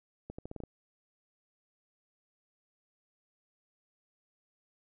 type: accelerating click train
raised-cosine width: 2 ms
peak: -28 dBFS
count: 7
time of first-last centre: 0.3-0.637 s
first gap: 85 ms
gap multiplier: 0.83
effects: none